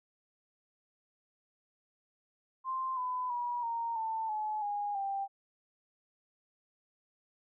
sine tone with pitch steps, 1046.5 / 1005 / 965.2 / 927 / 890.2 / 854.9 / 821.1 / 788.5 Hz, C6 / B5 / B5 / A#5 / A5 / G#5 / G#5 / G5, 0 / +30 / -40 / -10 / +20 / +50 / -20 / +10 cents, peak -32 dBFS, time 2.64-5.28 s, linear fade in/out 50 ms, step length 330 ms, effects none

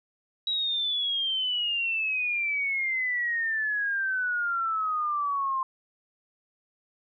sine exponential sweep, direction down, 3877 to 1046.5 Hz, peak -25 dBFS, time 0.47-5.63 s, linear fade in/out 2 ms, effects none

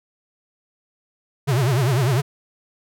square tone with vibrato, 128.6 Hz, C3, 30 cents flat, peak -17 dBFS, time 1.47-2.22 s, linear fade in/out 20 ms, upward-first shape triangle, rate 10 Hz, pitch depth 250 cents each way, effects none

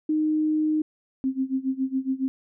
sine tone, 308.7 Hz, D#4, 14 cents flat, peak -20 dBFS, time 0.09-0.82 s, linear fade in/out 5 ms
sine tone with tremolo, 264.3 Hz, C4, 18 cents sharp, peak -20 dBFS, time 1.24-2.28 s, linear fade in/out 0 ms, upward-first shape sine, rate 7.2 Hz, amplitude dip 90%
effects none

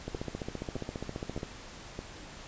two click trains, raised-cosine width 2 ms, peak -23 / -22 dBFS, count 4 / 21, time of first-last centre 0.15-1.99 / 0.08-1.431 s, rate 1.63 / 14.8 Hz, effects pink hiss -47 dBFS RMS until 2.47 s + resampled to 16000 Hz

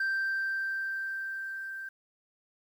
sine tone with level ramp, 1568 Hz, G6, in tune, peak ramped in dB -24 to -37 dBFS, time 0-1.89 s, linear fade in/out 5 ms, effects tanh soft clip ceiling -26 dBFS + 10-bit

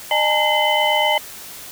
sine tone cluster, 606 / 836 / 904 / 2060 / 3027 Hz, D#5 / G#5 / A5 / C7 / F#7, -46 / +11 / +47 / -28 / +39 cents, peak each -21 dBFS, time 0.11-1.18 s, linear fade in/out 2 ms, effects white hiss -36 dBFS RMS until 1.71 s

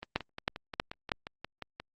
two click trains, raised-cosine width 0.3 ms, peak -23 / -11 dBFS, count 11 / 4, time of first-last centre 0.03-1.8 / 0.16-1.118 s, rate 5.65 / 3.13 Hz, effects Opus 24 kbps

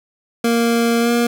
25% pulse tone with pitch glide, 233.1 to 237 Hz, A#3 to A#3, 0 to +29 cents, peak -10 dBFS, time 0.44-1.27 s, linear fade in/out 5 ms, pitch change +29 cents, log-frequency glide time 1-1.11 s, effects none

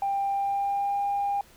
sine tone with pitch glide, 793 to 804.5 Hz, G5 to G5, +20 to +45 cents, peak -23 dBFS, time 0.02-1.41 s, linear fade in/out 2 ms, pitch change +25 cents, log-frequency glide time 0.31-0.99 s, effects tanh soft clip ceiling -20 dBFS + pink hiss -55 dBFS RMS until 1.56 s

